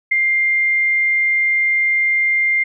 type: tone with ADSR envelope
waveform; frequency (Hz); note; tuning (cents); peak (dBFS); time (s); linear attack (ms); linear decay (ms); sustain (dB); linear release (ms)
sine; 2100; C7; +6; -9; 0.11-2.64; 12; 4; -4; 14
effects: none